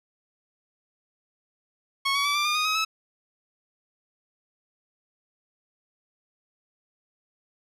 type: tone with pitch steps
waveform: 15% pulse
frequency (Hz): 1100 / 1126.4 / 1153.4 / 1181 / 1209.3 / 1238.3 / 1268 / 1298.3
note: C#6 / C#6 / D6 / D6 / D#6 / D#6 / D#6 / E6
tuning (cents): -14 / +27 / -32 / +9 / -50 / -9 / +32 / -27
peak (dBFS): -16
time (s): 2.05-2.85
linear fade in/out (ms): 10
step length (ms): 100
effects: low-pass 9000 Hz 12 dB/octave